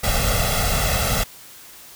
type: noise with comb filter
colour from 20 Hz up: pink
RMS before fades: -20 dBFS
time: 0.03-1.24 s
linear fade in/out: 10 ms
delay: 1.5 ms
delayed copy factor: +0.9
effects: white hiss -43 dBFS RMS until 1.95 s